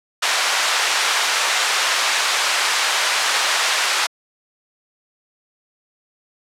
pink band-pass noise, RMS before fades -19 dBFS, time 0.22-4.07 s, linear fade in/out 10 ms, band 1000 to 7000 Hz, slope 12 dB/octave, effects high-pass 400 Hz 12 dB/octave + low-pass 12000 Hz 12 dB/octave

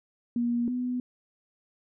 sine tone pair in turn, 238.4 / 248.6 Hz, A#3 / B3, +39 / +12 cents, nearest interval minor second, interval 73 cents, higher second, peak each -24 / -27 dBFS, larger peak first, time 0.36-0.68 / 0.68-1 s, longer neither, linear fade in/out 2 ms, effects none

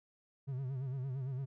triangle tone with vibrato, 132 Hz, C3, 16 cents sharp, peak -34 dBFS, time 0.47-1.46 s, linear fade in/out 20 ms, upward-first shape sine, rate 8.8 Hz, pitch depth 94 cents each way, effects none

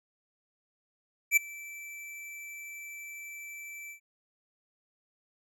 square tone with ADSR envelope, 2326 Hz, D7, 17 cents flat, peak -18 dBFS, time 1.31-4 s, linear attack 58 ms, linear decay 10 ms, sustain -24 dB, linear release 100 ms, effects none

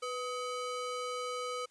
square ring-modulated tone, 880 Hz, A5, in tune, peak -33 dBFS, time 0.02-1.66 s, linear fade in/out 10 ms, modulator 384 Hz, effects white hiss -68 dBFS RMS until 1.7 s + resampled to 22050 Hz

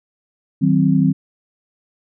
sine chord, C diminished, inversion first, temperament just, 156.98 / 188.37 / 261.6 Hz, Eb3 / Gb3 / C4, +16 / +31 / 0 cents, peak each -16 dBFS, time 0.61-1.13 s, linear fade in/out 20 ms, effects none

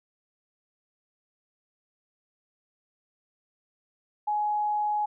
sine tone, 839 Hz, G#5, 17 cents sharp, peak -24 dBFS, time 4.27-5.06 s, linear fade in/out 10 ms, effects none

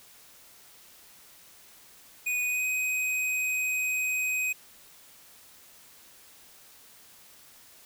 square tone with pitch glide, 2477 to 2512 Hz, D#7 to D#7, -8 to +16 cents, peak -27 dBFS, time 2.26-4.53 s, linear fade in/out 10 ms, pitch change +24 cents, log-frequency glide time 2.45-2.65 s, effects white hiss -54 dBFS RMS until 7.85 s

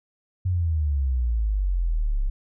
sine exponential sweep, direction down, 94 to 32.7 Hz, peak -20 dBFS, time 0.45-2.3 s, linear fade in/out 10 ms, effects none

